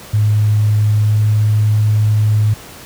sine tone with pitch glide, 105.9 to 106.7 Hz, G#2 to G#2, +34 to +47 cents, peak -9 dBFS, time 0.13-2.54 s, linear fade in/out 10 ms, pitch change +13 cents, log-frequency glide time 0.95-1.28 s, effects pink hiss -35 dBFS RMS until 2.85 s + high-pass 60 Hz 12 dB/octave

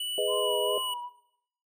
square tone with pitch glide, 2960 to 2936 Hz, F#7 to F#7, 0 to -14 cents, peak -31 dBFS, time 0-0.94 s, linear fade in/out 5 ms, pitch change -14 cents, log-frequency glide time 0.12-0.53 s
sine chord, G# minor, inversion none, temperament just, 415.3 / 498.4 / 623 Hz, G#4 / B4 / D#5, 0 / +16 / +2 cents, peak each -30 dBFS, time 0.18-0.78 s, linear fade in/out 2 ms
sine tone with vibrato, 1000 Hz, B5, 21 cents sharp, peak -34 dBFS, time 0.27-1.1 s, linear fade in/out 50 ms, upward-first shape sine, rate 2.4 Hz, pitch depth 62 cents each way
effects noise-tail reverb RT60 0.7 s tail -17 dB re dry

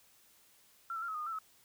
sine tone with pitch steps, 1360 / 1317 / 1386 / 1285 / 1229 / 1222 / 1340 / 1287 Hz, F6 / E6 / F6 / E6 / D#6 / D#6 / E6 / E6, -46 / -2 / -14 / -45 / -22 / -32 / +28 / -42 cents, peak -36 dBFS, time 0.9-1.388 s, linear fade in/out 2 ms, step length 61 ms, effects white hiss -65 dBFS RMS until 1.64 s

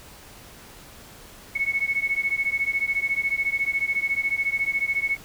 sine beating tone pair, 2198 / 2212 Hz, C#7 / C#7, -15 / -4 cents, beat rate 14 Hz, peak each -25 dBFS, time 1.55-5.17 s, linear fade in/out 10 ms, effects pink hiss -46 dBFS RMS until 5.24 s

